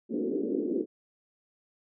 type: band-pass noise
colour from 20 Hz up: pink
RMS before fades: -30 dBFS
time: 0.09-0.86 s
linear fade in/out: 50 ms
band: 230 to 440 Hz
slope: 48 dB/octave
effects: none